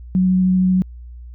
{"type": "tone with vibrato", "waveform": "sine", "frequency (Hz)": 185, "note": "F#3", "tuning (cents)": 0, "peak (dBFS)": -12, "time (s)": [0.15, 0.82], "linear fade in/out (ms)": 0, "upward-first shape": "sine", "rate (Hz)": 13, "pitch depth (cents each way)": 9, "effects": ["added 60 Hz sine -33 dBFS peak until 1.34 s"]}